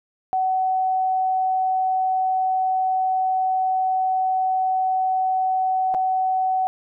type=tone with dropouts; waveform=sine; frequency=752 Hz; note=F#5; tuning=28 cents sharp; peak=-18 dBFS; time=0.33-6.67 s; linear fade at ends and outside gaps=0 ms; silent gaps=5.941-5.947 s; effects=none